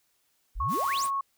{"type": "exponential sweep", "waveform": "sine", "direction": "up", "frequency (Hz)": [33.54, 10750], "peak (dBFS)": -31, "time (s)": [0.55, 1.07], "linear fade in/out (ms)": 20}
{"type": "tone", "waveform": "sine", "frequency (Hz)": 1100, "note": "C#6", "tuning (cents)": -14, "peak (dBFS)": -26, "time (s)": [0.6, 1.21], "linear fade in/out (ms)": 5}
{"type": "noise", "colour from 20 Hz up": "white", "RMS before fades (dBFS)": -41, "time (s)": [0.68, 1.11], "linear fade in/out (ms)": 50}
{"effects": ["white hiss -71 dBFS RMS until 1.37 s"]}